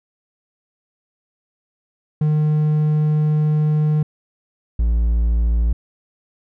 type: tone pair in turn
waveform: triangle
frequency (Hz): 152.3 / 57.05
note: D#3 / A#1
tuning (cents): -37 / -37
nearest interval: octave + perfect fourth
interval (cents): 1700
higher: first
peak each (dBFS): -12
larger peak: neither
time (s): 2.21-4.03 / 4.79-5.73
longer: first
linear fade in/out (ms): 5
effects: none